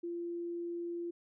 sine tone, 343.7 Hz, F4, 28 cents flat, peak -36 dBFS, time 0.03-1.11 s, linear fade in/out 10 ms, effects none

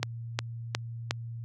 click train, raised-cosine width 0.2 ms, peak -9 dBFS, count 4, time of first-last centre 0.03-1.109 s, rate 2.78 Hz, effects added 116 Hz sine -26 dBFS peak until 1.44 s + high-pass 200 Hz 12 dB/octave

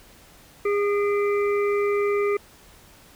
harmonic tone with a mistuned harmonic, 408.1 Hz, G#4, 30 cents flat, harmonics 1 / 3 / 5 / 6, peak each -20 / -30 / -34 / -36 dBFS, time 0.65-2.37 s, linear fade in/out 5 ms, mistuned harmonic 6, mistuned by -69 cents, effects pink hiss -51 dBFS RMS until 3.15 s

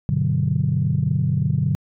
sine chord, G major seventh, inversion none, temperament equal, 98 / 123.47 / 146.83 / 185 Hz, G2 / B2 / D3 / F#3, 0 / 0 / 0 / 0 cents, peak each -25 / -22 / -20 / -25 dBFS, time 0.09-1.75 s, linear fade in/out 0 ms, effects tanh soft clip ceiling -8 dBFS

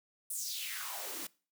white noise with high-pass filter sweep, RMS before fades -40 dBFS, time 0.3-1.27 s, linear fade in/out 5 ms, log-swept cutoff 10000 to 220 Hz, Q 3.6, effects noise-tail reverb RT60 0.4 s tail -23 dB re dry

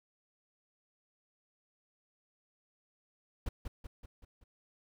brown noise with echo, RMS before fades -34 dBFS, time 3.46-3.49 s, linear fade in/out 5 ms, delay 190 ms, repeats 5, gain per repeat -5 dB, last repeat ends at 4.44 s, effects none

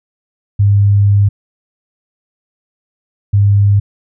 sine tone pair in turn, 101.1 / 101.1 Hz, G#2 / G#2, -46 / -46 cents, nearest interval unison, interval 0 cents, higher neither, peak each -6 dBFS, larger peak neither, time 0.59-1.29 / 3.33-3.8 s, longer first, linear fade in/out 10 ms, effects none

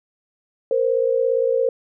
sine tone pair together, 465.8 / 523.3 Hz, A#4 / C5, -1 / 0 cents, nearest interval major second, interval 201 cents, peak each -19 dBFS, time 0.71-1.69 s, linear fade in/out 2 ms, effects none

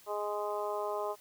harmonic tone, 207.7 Hz, G#3, in tune, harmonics 2 / 3 / 4 / 5 / 6, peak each -37 / -37 / -40 / -39 / -44 dBFS, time 0.06-1.16 s, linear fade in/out 50 ms, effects white hiss -59 dBFS RMS until 1.2 s

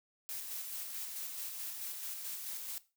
blue noise with tremolo, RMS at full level -41 dBFS, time 0.29-2.78 s, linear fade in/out 0 ms, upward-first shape square, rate 4.6 Hz, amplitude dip 30%, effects noise-tail reverb RT60 0.3 s tail -17 dB re dry

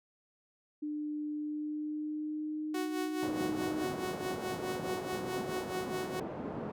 sine tone with pitch glide, 299.6 to 308.4 Hz, D4 to D#4, +35 to -15 cents, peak -34 dBFS, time 0.82-3.85 s, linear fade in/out 10 ms, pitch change +50 cents, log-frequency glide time 1.33-2.95 s
sawtooth tone with tremolo, 370 Hz, F#4, in tune, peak -30 dBFS, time 2.74-6.2 s, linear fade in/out 5 ms, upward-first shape sine, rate 4.7 Hz, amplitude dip 65%
pink band-pass noise, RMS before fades -40 dBFS, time 3.22-6.72 s, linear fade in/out 10 ms, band 180 to 720 Hz, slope 12 dB/octave
effects none

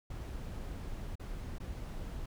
brown noise with dropouts, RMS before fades -41 dBFS, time 0.1-2.26 s, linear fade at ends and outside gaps 5 ms, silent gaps 1.155-1.196 / 1.584-1.6 s, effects none

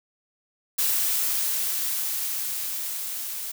blue noise with level ramp, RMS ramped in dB -23 to -33 dBFS, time 0.78-3.52 s, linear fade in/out 10 ms, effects none

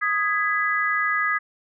sine chord, G# minor, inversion second, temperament just, 1245.9 / 1661.2 / 1993.5 Hz, D#6 / G#6 / B6, +2 / 0 / +16 cents, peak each -24 / -24 / -25 dBFS, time 0.01-1.39 s, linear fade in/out 20 ms, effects none

